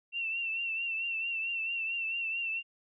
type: tone with vibrato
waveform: sine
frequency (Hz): 2707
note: E7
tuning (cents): +45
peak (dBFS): -31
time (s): 0.12-2.63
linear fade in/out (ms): 50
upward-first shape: triangle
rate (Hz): 4.5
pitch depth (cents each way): 58
effects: none